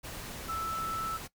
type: tone in noise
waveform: sine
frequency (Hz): 1318.5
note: E6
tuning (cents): 0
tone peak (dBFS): -32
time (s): 0.48-1.18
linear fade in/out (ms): 20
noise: pink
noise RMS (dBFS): -42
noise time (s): 0.03-1.28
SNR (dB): +7
effects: noise-tail reverb RT60 0.1 s tail -18 dB re dry